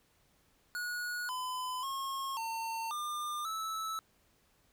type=tone with pitch steps; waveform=square; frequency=1455 / 1011 / 1083 / 905 / 1201 / 1308 Hz; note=F#6 / B5 / C#6 / A5 / D6 / E6; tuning=-29 / +40 / -41 / +48 / +38 / -14 cents; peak=-36 dBFS; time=0.75-3.99 s; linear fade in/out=0 ms; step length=540 ms; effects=pink hiss -70 dBFS RMS until 4.72 s